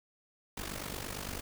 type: noise with amplitude modulation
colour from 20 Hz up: pink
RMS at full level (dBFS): -37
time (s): 0.57-1.41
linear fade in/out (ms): 5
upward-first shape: sine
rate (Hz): 48.8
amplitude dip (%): 75
effects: none